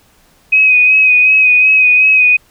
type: tone with vibrato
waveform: sine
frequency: 2518 Hz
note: D#7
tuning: 20 cents sharp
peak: -5 dBFS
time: 0.52-2.37 s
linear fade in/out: 10 ms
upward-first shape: sine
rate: 2.7 Hz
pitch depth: 31 cents each way
effects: pink hiss -50 dBFS RMS until 2.5 s